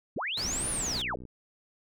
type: linear two-way sweep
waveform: sine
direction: up then down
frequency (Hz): 81.3 to 10020 to 307.4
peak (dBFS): -30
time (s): 0.16-1.16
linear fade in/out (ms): 5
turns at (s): 0.7
type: low-pass noise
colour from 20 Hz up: pink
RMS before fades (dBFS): -38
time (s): 0.37-1.02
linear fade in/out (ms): 5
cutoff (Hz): 10000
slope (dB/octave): 12
type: click train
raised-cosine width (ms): 3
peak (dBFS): -32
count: 51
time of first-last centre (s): 0.45-1.253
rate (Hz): 62.3
effects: none